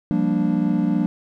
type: chord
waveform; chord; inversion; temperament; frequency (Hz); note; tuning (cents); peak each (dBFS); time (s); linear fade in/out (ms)
triangle; G minor seventh; third; equal with one note detuned; 174.61 / 197.93 / 233.1 / 293.7; F3 / G3 / Bb3 / D4; 0 / +17 / 0 / 0; -21; 0.11-1.06; 0
effects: none